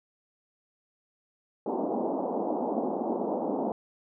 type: band-pass noise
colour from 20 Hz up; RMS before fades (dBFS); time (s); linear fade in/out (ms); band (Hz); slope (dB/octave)
pink; -30; 1.66-3.72; 2; 210 to 900; 48
effects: none